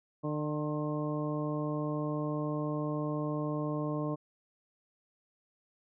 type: harmonic tone with a mistuned harmonic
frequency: 150 Hz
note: D3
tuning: 37 cents sharp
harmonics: 1 / 2 / 3 / 4 / 5 / 6 / 7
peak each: -35 / -35 / -40 / -39 / -50 / -49 / -42 dBFS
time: 0.23-4.16 s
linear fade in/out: 20 ms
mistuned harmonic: 7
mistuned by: +23 cents
effects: none